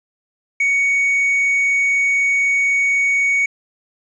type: tone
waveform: triangle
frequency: 2234 Hz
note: C#7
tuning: 13 cents sharp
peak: -12 dBFS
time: 0.6-3.46 s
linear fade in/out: 5 ms
effects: resampled to 16000 Hz + 9-bit